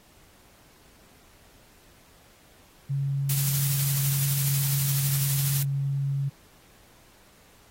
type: tone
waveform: sine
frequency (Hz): 138.59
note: C#3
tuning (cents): 0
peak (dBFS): -24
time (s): 2.89-6.3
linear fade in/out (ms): 20
type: noise with tremolo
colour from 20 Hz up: blue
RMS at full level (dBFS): -27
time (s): 3.29-5.63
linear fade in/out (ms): 5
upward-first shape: sine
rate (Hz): 12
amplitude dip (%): 25
effects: pink hiss -57 dBFS RMS until 7.7 s + AAC 48 kbps